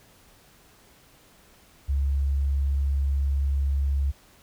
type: tone with vibrato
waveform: sine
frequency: 69.3 Hz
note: C#2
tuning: in tune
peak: -21 dBFS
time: 1.88-4.12 s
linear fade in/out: 20 ms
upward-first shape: square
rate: 20 Hz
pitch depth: 11 cents each way
effects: pink hiss -56 dBFS RMS until 4.42 s